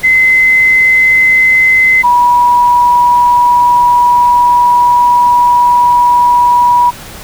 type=tone pair in turn; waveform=sine; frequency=2051 / 970.7 Hz; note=C7 / B5; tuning=-35 / -30 cents; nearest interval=octave + minor second; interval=1295 cents; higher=first; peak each=-4 dBFS; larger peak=neither; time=0.03-2.03 / 2.03-6.91 s; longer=second; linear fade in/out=20 ms; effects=pink hiss -29 dBFS RMS until 7.23 s